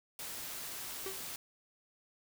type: noise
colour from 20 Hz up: white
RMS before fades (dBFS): -43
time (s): 0.19-1.36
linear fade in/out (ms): 2
type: tone with exponential decay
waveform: 45% pulse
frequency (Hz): 384.8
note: G4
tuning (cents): -32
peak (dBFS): -37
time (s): 1.06-1.26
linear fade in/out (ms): 2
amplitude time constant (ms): 43
effects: none